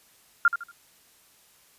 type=tone with echo; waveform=sine; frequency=1396.9 Hz; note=F6; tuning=in tune; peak=-14 dBFS; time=0.45-0.48 s; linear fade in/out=2 ms; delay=78 ms; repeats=3; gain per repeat=-10 dB; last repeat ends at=0.714 s; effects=white hiss -59 dBFS RMS until 1.78 s + resampled to 32000 Hz